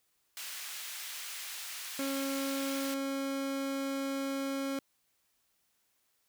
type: high-pass noise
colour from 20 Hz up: pink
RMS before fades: -42 dBFS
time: 0.37-2.94 s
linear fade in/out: 0 ms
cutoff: 2000 Hz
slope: 12 dB/octave
type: tone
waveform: 30% pulse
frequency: 273.2 Hz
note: C#4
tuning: 25 cents flat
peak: -30 dBFS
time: 1.99-4.79 s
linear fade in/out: 2 ms
effects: white hiss -75 dBFS RMS until 6.28 s